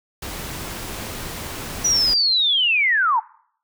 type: noise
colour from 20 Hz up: pink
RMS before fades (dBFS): -31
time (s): 0.22-2.14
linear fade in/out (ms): 5
type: linear sweep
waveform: sine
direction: down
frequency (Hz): 5920 to 840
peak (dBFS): -15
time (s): 1.84-3.2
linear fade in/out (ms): 10
effects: noise-tail reverb RT60 0.6 s tail -21 dB re dry